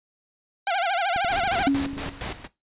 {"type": "tone with vibrato", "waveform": "sawtooth", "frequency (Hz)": 740, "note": "F#5", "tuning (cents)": 0, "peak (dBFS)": -18, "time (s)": [0.67, 1.68], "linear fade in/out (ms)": 2, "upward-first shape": "sine", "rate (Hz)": 13, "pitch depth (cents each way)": 160}
{"type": "clicks", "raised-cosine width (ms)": 3, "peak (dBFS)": -23, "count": 9, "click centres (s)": [1.162, 1.247, 1.436, 1.476, 1.61, 1.748, 1.865, 1.932, 1.969]}
{"type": "noise with tremolo", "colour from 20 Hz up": "pink", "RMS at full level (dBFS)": -31, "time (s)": [1.28, 2.48], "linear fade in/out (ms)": 50, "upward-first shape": "square", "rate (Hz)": 4.3, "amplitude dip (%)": 75}
{"type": "tone with exponential decay", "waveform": "sine", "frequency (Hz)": 277.2, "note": "C#4", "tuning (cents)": 0, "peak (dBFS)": -15, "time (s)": [1.67, 2.32], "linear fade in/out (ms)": 0, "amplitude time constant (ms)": 140}
{"effects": ["noise-tail reverb RT60 0.2 s tail -18 dB re dry", "resampled to 8000 Hz"]}